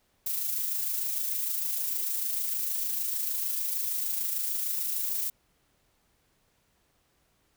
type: noise with amplitude modulation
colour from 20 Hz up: violet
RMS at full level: -29 dBFS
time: 0.26-5.3 s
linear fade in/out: 5 ms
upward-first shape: sine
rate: 26.6 Hz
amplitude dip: 35%
effects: pink hiss -70 dBFS RMS until 7.56 s